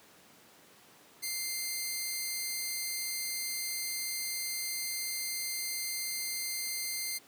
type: tone pair together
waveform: 10% pulse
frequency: 2093 / 4643 Hz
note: C7 / D8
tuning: 0 / -21 cents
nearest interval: octave + major second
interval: 1379 cents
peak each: -26 / -32 dBFS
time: 1.22-7.19 s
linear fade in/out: 20 ms
effects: pink hiss -58 dBFS RMS until 7.27 s + high-pass 200 Hz 12 dB/octave